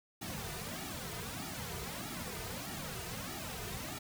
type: noise with flanger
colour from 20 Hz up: pink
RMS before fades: -42 dBFS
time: 0.21-3.99 s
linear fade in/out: 10 ms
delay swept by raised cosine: 1.9 to 3.7 ms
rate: 1.6 Hz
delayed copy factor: -1
effects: none